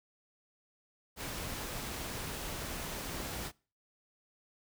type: noise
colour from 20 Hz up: pink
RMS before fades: -40 dBFS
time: 1.16-3.52 s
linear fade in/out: 50 ms
effects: noise-tail reverb RT60 0.4 s tail -25 dB re dry